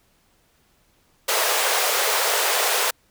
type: high-pass noise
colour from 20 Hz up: pink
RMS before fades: -21 dBFS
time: 1.28-2.91 s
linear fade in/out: 10 ms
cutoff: 430 Hz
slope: 48 dB/octave
effects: pink hiss -62 dBFS RMS until 3.1 s